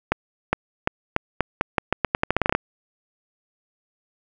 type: accelerating click train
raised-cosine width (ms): 0.5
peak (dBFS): -3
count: 18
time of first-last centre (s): 0.12-2.55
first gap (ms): 410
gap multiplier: 0.84
effects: none